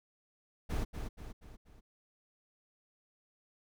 brown noise with echo, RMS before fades -33 dBFS, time 0.69-0.85 s, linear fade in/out 20 ms, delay 240 ms, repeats 4, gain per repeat -6 dB, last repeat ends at 1.81 s, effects none

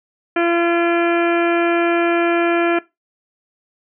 harmonic tone, 341.3 Hz, F4, 40 cents flat, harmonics 1 / 2 / 3 / 4 / 5 / 6 / 7 / 8 / 9, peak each -16 / -21 / -30 / -23 / -23 / -33 / -26 / -36 / -37 dBFS, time 0.36-2.79 s, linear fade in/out 5 ms, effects noise-tail reverb RT60 0.2 s tail -19 dB re dry

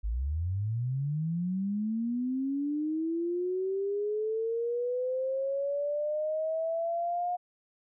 sine linear sweep, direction up, 49 to 718 Hz, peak -28 dBFS, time 0.03-7.37 s, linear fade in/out 20 ms, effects none

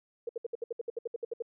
sine tone bursts, 466.2 Hz, A#4, in tune, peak -31 dBFS, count 14, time 0.27-1.423 s, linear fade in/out 5 ms, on 22 ms, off 65 ms, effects none

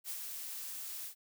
blue noise with ADSR envelope, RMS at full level -39 dBFS, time 0.04-1.15 s, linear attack 61 ms, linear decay 52 ms, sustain -4 dB, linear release 90 ms, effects none

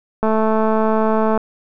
click train, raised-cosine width 1 ms, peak -5 dBFS, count 252, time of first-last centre 0.23-1.376 s, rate 219 Hz, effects none

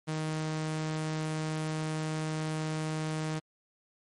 sawtooth tone, 156.4 Hz, D#3, 9 cents sharp, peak -27 dBFS, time 0.07-3.4 s, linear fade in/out 20 ms, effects MP3 48 kbps

